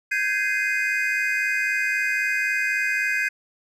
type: chord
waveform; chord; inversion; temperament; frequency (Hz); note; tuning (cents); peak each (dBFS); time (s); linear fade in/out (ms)
triangle; Ab major seventh; third; just; 1557.4 / 1661.2 / 2077 / 2492; G6 / Ab6 / C7 / Eb7; -12 / 0 / -13 / +2; -25; 0.11-3.29; 10
effects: none